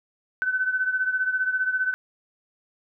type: beating tone pair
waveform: sine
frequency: 1512 / 1527 Hz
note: F#6 / G6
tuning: +37 / -46 cents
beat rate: 15 Hz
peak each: -23 / -28 dBFS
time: 0.42-1.94 s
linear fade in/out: 0 ms
effects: none